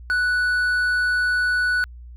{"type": "tone with hard clipping", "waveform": "triangle", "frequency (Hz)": 1480, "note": "F#6", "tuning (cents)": 0, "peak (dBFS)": -19, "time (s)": [0.1, 1.84], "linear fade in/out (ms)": 0, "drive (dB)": 7, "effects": ["added 60 Hz sine -37 dBFS peak until 2.16 s"]}